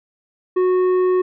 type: tone with tanh clipping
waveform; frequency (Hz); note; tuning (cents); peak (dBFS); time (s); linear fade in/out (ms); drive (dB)
sine; 367.2; F#4; -13; -15; 0.56-1.22; 10; 8
effects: none